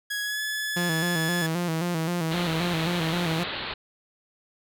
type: tone with pitch glide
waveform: sawtooth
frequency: 1667 to 1713.9 Hz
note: G#6 to A6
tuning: +6 to -46 cents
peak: -24 dBFS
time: 0.1-1.47 s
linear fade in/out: 10 ms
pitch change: +48 cents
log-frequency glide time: 0.22-0.41 s
type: tone with vibrato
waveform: sawtooth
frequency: 168.3 Hz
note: E3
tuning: 36 cents sharp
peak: -21 dBFS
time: 0.76-3.44 s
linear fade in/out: 10 ms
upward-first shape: square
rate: 3.8 Hz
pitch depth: 72 cents each way
type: low-pass noise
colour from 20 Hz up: white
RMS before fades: -33 dBFS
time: 2.31-3.74 s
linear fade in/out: 5 ms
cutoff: 4300 Hz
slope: 96 dB/octave
effects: none